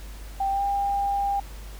sine tone with pitch glide, 784 to 799.5 Hz, G5 to G5, 0 to +34 cents, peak -22 dBFS, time 0.4-1.4 s, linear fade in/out 5 ms, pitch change +34 cents, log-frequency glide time 0.51-0.63 s, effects added 50 Hz sine -37 dBFS peak until 1.79 s + pink hiss -47 dBFS RMS until 1.79 s

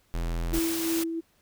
square tone, 42.14 Hz, E1, 39 cents sharp, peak -28 dBFS, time 0.14-0.59 s, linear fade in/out 0 ms
sine tone with tremolo, 329.6 Hz, E4, in tune, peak -24 dBFS, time 0.52-1.21 s, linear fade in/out 20 ms, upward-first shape sine, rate 2.9 Hz, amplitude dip 45%
white noise, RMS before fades -33 dBFS, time 0.53-1.04 s, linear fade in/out 10 ms
effects pink hiss -66 dBFS RMS until 1.41 s

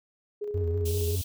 sine tone with tremolo, 415.3 Hz, G#4, in tune, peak -29 dBFS, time 0.41-1.16 s, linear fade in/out 10 ms, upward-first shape square, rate 15 Hz, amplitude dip 30%
triangle tone with vibrato, 87.31 Hz, F2, in tune, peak -24 dBFS, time 0.54-1.22 s, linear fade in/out 10 ms, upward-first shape sine, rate 5.2 Hz, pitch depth 88 cents each way
white high-pass noise, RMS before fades -38 dBFS, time 0.85-1.24 s, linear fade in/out 10 ms, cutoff 2700 Hz, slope 48 dB/octave
effects none

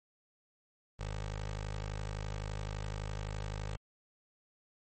15% pulse tone with notch filter, 51.8 Hz, G#1, 4 cents flat, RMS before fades -39 dBFS, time 0.99-3.77 s, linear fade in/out 10 ms, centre 230 Hz, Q 1, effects MP3 32 kbps

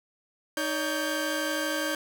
sawtooth tone cluster, 309.7 / 567 / 1574 Hz, D#4 / C#5 / G6, -8 / +39 / +7 cents, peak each -28 dBFS, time 0.57-1.95 s, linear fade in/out 2 ms, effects none

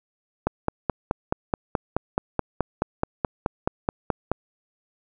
click train, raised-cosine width 1 ms, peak -7 dBFS, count 19, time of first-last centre 0.47-4.316 s, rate 4.68 Hz, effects none

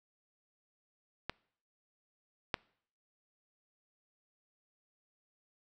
clicks, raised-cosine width 0.3 ms, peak -19 / -14 dBFS, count 2, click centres 1.296 / 2.542 s, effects noise-tail reverb RT60 0.6 s tail -25 dB re dry

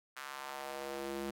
square tone with high-pass filter sweep, 69 Hz, C#2, 7 cents flat, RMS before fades -42 dBFS, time 0.16-1.31 s, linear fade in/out 10 ms, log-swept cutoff 1400 to 260 Hz, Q 1.8, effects AAC 64 kbps

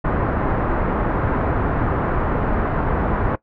pink low-pass noise, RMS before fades -20 dBFS, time 0.04-3.36 s, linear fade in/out 10 ms, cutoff 1500 Hz, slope 24 dB/octave, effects noise-tail reverb RT60 0.1 s tail -19 dB re dry

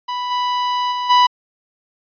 45% pulse tone with level steps, 987.8 Hz, B5, in tune, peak -21 / -17 / -20 / -9 dBFS, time 0.08-1.27 s, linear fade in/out 10 ms, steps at 0.3 / 0.91 / 1.09 s, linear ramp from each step 20 ms, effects resampled to 11025 Hz

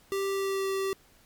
square tone with pitch glide, 392 to 387.5 Hz, G4 to G4, 0 to -20 cents, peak -28 dBFS, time 0.12-0.93 s, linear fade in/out 0 ms, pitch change -20 cents, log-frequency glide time 0.3-0.67 s, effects pink hiss -60 dBFS RMS until 1.25 s + MP3 96 kbps

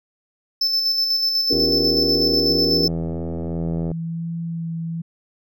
triangle tone with tremolo, 5274 Hz, E8, in tune, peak -15 dBFS, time 0.61-2.88 s, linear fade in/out 5 ms, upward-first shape square, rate 8.1 Hz, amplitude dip 35%
sine chord, G half-diminished seventh, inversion second, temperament equal, 277.2 / 349.2 / 392 / 466.2 Hz, Db4 / F4 / G4 / Bb4, 0 / 0 / 0 / 0 cents, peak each -24 / -26 / -26 / -24 dBFS, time 1.5-2.87 s, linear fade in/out 5 ms
click train, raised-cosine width 2 ms, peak -15 dBFS, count 199, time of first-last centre 1.53-3.916 s, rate 83 Hz
sine tone with vibrato, 166.1 Hz, E3, 13 cents sharp, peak -24 dBFS, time 2.49-5.02 s, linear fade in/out 10 ms, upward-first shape sine, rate 1.2 Hz, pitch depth 13 cents each way
effects none

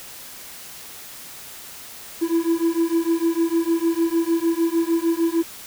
triangle beating tone pair, 329.6 / 336.2 Hz, E4 / E4, 0 / +34 cents, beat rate 6.6 Hz, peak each -19 dBFS, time 2.21-5.43 s, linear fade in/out 20 ms, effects white hiss -39 dBFS RMS until 5.66 s

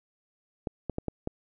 clicks, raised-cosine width 2 ms, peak -17 dBFS, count 5, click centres 0.672 / 0.897 / 0.984 / 1.083 / 1.274 s, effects none

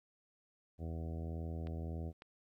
harmonic tone, 81.7 Hz, E2, 15 cents flat, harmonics 1 / 2 / 3 / 4 / 5 / 6 / 7 / 8 / 9, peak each -40 / -46 / -50 / -52 / -54 / -56 / -57 / -58 / -59 dBFS, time 0.78-2.13 s, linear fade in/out 50 ms
clicks, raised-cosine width 0.3 ms, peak -36 dBFS, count 2, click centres 1.671 / 2.221 s
effects 13-bit

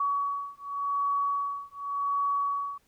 sine beating tone pair, 1129 / 1129.88 Hz, C#6 / C#6, +31 / +33 cents, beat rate 0.88 Hz, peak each -30 dBFS, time 0-2.78 s, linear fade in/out 5 ms, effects pink hiss -68 dBFS RMS until 2.87 s

